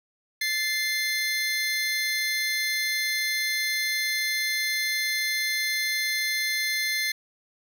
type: tone pair together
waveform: 25% pulse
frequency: 1746 / 2089 Hz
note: A6 / C7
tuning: -14 / -3 cents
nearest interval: minor third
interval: 311 cents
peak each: -27 / -22 dBFS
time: 0.41-7.12 s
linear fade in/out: 5 ms
effects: none